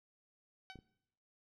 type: tone with exponential decay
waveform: 10% pulse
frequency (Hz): 759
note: F#5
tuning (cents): +44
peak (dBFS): -36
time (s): 0.7-0.81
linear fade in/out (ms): 0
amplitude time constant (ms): 23
type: clicks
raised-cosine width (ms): 3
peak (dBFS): -39 / -43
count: 2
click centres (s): 0.757 / 0.789
effects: noise-tail reverb RT60 0.8 s tail -19 dB re dry + low-pass 5000 Hz 12 dB/octave